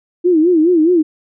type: tone with vibrato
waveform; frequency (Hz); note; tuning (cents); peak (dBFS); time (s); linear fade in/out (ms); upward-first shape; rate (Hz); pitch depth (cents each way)
sine; 334.5; E4; +25; -8; 0.24-1.03; 20; sine; 4.8; 150
effects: none